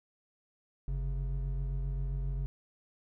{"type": "tone pair together", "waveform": "triangle", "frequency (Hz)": [47.83, 136], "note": ["G1", "C#3"], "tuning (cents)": [-42, -33], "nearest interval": "octave + tritone", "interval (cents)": 1809, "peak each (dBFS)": [-30, -36], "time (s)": [0.88, 2.46], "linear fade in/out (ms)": 0, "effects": []}